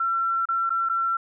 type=tone with dropouts; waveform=sine; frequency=1353 Hz; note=E6; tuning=45 cents sharp; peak=-21 dBFS; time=0-1.17 s; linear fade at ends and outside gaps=5 ms; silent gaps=0.455-0.487 / 0.695-0.703 / 0.889-0.896 s; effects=none